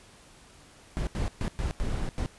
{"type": "noise bursts at uneven times", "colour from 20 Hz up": "brown", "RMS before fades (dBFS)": -29, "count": 6, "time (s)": [[0.97, 1.07], [1.15, 1.28], [1.41, 1.48], [1.59, 1.71], [1.8, 2.09], [2.18, 2.26]], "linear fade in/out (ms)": 0, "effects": ["pink hiss -54 dBFS RMS until 2.38 s", "resampled to 24000 Hz"]}